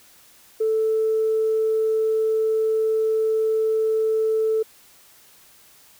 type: tone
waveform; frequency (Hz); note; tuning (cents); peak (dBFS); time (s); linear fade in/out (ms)
sine; 440; A4; 0; -17; 0.6-4.63; 10
effects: tanh soft clip ceiling -13 dBFS + white hiss -52 dBFS RMS until 5.99 s